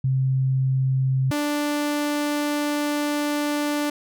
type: tone pair in turn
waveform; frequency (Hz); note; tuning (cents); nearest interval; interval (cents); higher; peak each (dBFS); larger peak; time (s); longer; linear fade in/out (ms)
sine / sawtooth; 132 / 293.9; C3 / D4; +16 / +1; octave + major second; 1385; second; -18 / -18; neither; 0.04-1.31 / 1.31-3.9; second; 5
effects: none